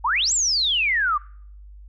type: exponential two-way sweep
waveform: sine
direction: up then down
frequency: 850 to 7850 to 1139 Hz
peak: -18 dBFS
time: 0.04-1.18 s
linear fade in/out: 10 ms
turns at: 0.33 s
effects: noise-tail reverb RT60 0.6 s tail -25 dB re dry + added 50 Hz sine -40 dBFS peak until 1.88 s